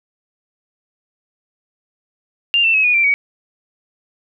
sine tone with pitch steps, 2794 / 2677 / 2565 / 2458 / 2355 / 2256 Hz, F7 / E7 / E7 / D#7 / D7 / C#7, 0 / +26 / -48 / -22 / +4 / +30 cents, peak -11 dBFS, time 2.54-3.14 s, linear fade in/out 0 ms, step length 100 ms, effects none

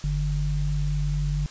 sine tone pair together, 47.49 / 146.83 Hz, F#1 / D3, +46 / 0 cents, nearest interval octave + minor sixth, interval 1954 cents, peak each -25 dBFS, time 0.04-1.46 s, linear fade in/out 0 ms, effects white hiss -44 dBFS RMS until 1.5 s + resampled to 16000 Hz

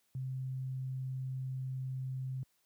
sine tone, 130.7 Hz, C3, 1 cent flat, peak -35 dBFS, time 0.15-2.43 s, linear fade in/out 0 ms, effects white hiss -75 dBFS RMS until 2.65 s + high-pass 80 Hz 12 dB/octave

